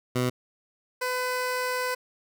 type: tone pair in turn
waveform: 15% pulse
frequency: 125.2 / 503.3 Hz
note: B2 / B4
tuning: +24 / +33 cents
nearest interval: 2 octaves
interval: 2409 cents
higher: second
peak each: -17 / -20 dBFS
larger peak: first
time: 0.15-0.3 / 1.01-1.95 s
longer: second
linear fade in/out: 10 ms
effects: none